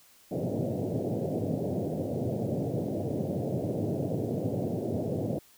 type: band-pass noise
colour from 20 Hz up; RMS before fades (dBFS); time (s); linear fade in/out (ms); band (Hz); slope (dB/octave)
pink; -31; 0.31-5.39; 5; 100 to 650; 48
effects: white hiss -59 dBFS RMS until 5.57 s